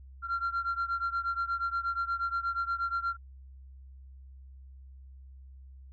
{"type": "beating tone pair", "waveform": "sine", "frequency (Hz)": [1373, 1381.4], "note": ["F6", "F6"], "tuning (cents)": [-30, -19], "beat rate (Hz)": 8.4, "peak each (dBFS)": [-30, -32], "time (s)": [0.22, 3.17], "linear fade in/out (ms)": 50, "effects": ["tanh soft clip ceiling -25 dBFS", "added 66 Hz sine -47 dBFS peak until 5.92 s"]}